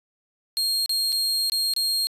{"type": "tone with dropouts", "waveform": "40% pulse", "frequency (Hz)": 4236, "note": "C8", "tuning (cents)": 21, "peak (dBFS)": -20, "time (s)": [0.57, 2.07], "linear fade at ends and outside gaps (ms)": 0, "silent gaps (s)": [[0.86, 0.894], [1.121, 1.126], [1.498, 1.52], [1.737, 1.764]], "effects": ["resampled to 32000 Hz"]}